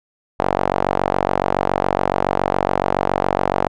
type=tone with band-pass filter; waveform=sawtooth; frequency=47.14 Hz; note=F#1; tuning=33 cents sharp; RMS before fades=-19 dBFS; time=0.39-3.68 s; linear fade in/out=10 ms; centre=750 Hz; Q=1.8; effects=none